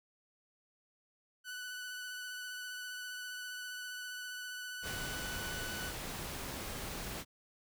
sawtooth tone with vibrato, 1490 Hz, F#6, 12 cents sharp, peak -38 dBFS, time 1.44-5.93 s, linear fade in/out 50 ms, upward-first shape triangle, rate 15 Hz, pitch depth 19 cents each way
pink noise, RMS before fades -42 dBFS, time 4.82-7.25 s, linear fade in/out 50 ms
effects none

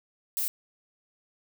violet noise, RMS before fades -29 dBFS, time 0.37-0.48 s, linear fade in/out 0 ms, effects none

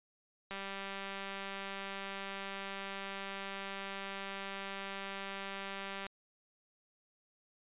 click train, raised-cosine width 0.3 ms, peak -26 dBFS, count 1090, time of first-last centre 0.51-6.066 s, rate 196 Hz, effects resampled to 8000 Hz

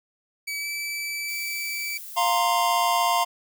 sawtooth tone with pitch glide, 2285 to 2313 Hz, D7 to D7, -48 to -27 cents, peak -25 dBFS, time 0.47-1.98 s, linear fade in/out 10 ms, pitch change +21 cents, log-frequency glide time 0.59-0.66 s
violet noise, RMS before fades -39 dBFS, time 1.28-2.39 s, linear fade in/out 10 ms
square chord, F suspended fourth, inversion none, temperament just, 698.5 / 931.3 / 1047.7 Hz, F5 / Bb5 / C6, 0 / -2 / +2 cents, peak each -25 dBFS, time 2.16-3.25 s, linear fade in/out 20 ms
effects none

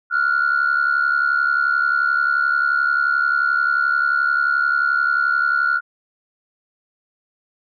sine tone pair together, 1386 / 1457.4 Hz, F6 / F#6, -14 / -27 cents, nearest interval minor second, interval 87 cents, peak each -17 dBFS, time 0.1-5.81 s, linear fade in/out 50 ms, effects tanh soft clip ceiling -10 dBFS

